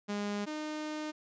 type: tone pair in turn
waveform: sawtooth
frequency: 205.1 / 305.8 Hz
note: G#3 / D#4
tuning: -21 / -30 cents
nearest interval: perfect fifth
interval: 691 cents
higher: second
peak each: -29 / -32 dBFS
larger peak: first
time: 0.08-0.46 / 0.46-1.12 s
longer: second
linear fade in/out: 20 ms
effects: resampled to 16000 Hz